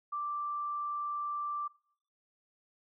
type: tone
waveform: sine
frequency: 1174.7 Hz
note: D6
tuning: in tune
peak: -33 dBFS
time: 0.12-1.68 s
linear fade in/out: 10 ms
effects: noise-tail reverb RT60 0.6 s tail -23 dB re dry